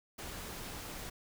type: noise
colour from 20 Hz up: pink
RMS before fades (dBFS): -44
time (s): 0.18-1.1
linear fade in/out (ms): 10
effects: none